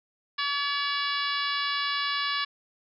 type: harmonic tone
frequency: 570 Hz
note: C#5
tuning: 48 cents sharp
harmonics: 2 / 3 / 4 / 5 / 6 / 7 / 8 / 9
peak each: -31 / -32 / -36 / -35 / -35 / -35 / -39 / -39 dBFS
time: 0.38-2.45 s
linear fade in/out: 10 ms
effects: none